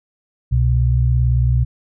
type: tone pair together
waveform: sine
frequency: 65.41 / 123.47 Hz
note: C2 / B2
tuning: 0 / 0 cents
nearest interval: major seventh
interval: 1100 cents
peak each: -15 dBFS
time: 0.51-1.65 s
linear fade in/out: 20 ms
effects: none